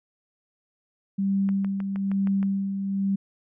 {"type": "tone with tremolo", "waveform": "sine", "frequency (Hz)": 196, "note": "G3", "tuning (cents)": 0, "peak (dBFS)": -20, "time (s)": [1.18, 3.16], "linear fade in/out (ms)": 10, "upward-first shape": "sine", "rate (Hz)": 1.1, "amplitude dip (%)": 50}
{"type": "click train", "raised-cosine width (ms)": 0.5, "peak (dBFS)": -25, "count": 7, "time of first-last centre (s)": [1.49, 2.429], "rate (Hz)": 6.39}
{"effects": []}